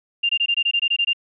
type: tone bursts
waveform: sine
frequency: 2794 Hz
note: F7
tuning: in tune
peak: -16 dBFS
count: 11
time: 0.23-1.133 s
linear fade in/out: 10 ms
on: 63 ms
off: 21 ms
effects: none